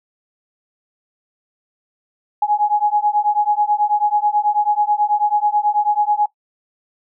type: beating tone pair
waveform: sine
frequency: 830.6 / 839.8 Hz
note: G#5 / G#5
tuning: 0 / +19 cents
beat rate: 9.2 Hz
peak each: -17 dBFS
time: 2.42-6.26 s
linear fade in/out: 5 ms
effects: noise-tail reverb RT60 0.1 s tail -18 dB re dry